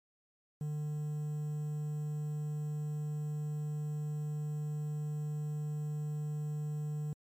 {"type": "tone with quantisation", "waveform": "triangle", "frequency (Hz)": 150, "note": "D3", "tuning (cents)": 37, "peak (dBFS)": -32, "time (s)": [0.61, 7.13], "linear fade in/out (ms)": 2, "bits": 10, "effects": ["MP3 64 kbps"]}